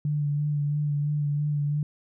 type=tone with vibrato; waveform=sine; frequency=146.83 Hz; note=D3; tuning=in tune; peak=-23 dBFS; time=0.05-1.83 s; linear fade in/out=2 ms; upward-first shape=sine; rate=3 Hz; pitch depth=24 cents each way; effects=none